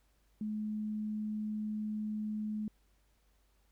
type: tone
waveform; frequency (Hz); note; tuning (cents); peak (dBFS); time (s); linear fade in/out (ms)
sine; 213.3; G#3; +46; -34; 0.41-2.68; 2
effects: added 50 Hz sine -68 dBFS peak until 3.71 s + pink hiss -75 dBFS RMS until 3.71 s